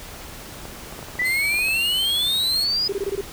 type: clicks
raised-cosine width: 1 ms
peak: -22 dBFS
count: 11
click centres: 0.654 / 0.925 / 0.991 / 1.028 / 1.085 / 1.155 / 1.187 / 1.218 / 1.542 / 1.59 / 1.685 s
type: exponential sweep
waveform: sine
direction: up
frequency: 1956 to 5020 Hz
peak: -19 dBFS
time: 1.19-2.88 s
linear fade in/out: 5 ms
type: tone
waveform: 20% pulse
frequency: 4242 Hz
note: C8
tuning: 23 cents sharp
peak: -22 dBFS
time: 1.24-2.65 s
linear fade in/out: 20 ms
type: tone bursts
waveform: sine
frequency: 395.9 Hz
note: G4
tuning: 17 cents sharp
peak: -21 dBFS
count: 6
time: 2.89-3.211 s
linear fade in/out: 5 ms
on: 36 ms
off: 21 ms
effects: pink hiss -38 dBFS RMS until 3.32 s